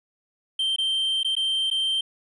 triangle tone with dropouts, 3136 Hz, G7, in tune, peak -20 dBFS, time 0.59-2.01 s, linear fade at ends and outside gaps 5 ms, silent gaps 0.762-0.783 / 1.232-1.246 / 1.353-1.365 / 1.702-1.711 s, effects resampled to 24000 Hz

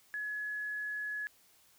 sine tone, 1694 Hz, G#6, 34 cents sharp, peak -35 dBFS, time 0.14-1.27 s, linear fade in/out 0 ms, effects white hiss -65 dBFS RMS until 1.78 s

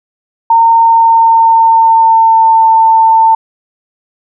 sine tone with pitch glide, 915 to 895.7 Hz, A#5 to A5, -32 to +31 cents, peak -3 dBFS, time 0.5-3.35 s, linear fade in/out 5 ms, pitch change -37 cents, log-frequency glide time 0.77-2.68 s, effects none

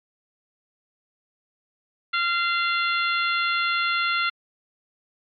harmonic tone with a mistuned harmonic, 690 Hz, F5, 21 cents flat, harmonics 2 / 3 / 4 / 5 / 6, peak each -23 / -27 / -29 / -31 / -33 dBFS, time 2.13-4.3 s, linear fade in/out 10 ms, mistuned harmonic 6, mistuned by +18 cents, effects MP3 48 kbps

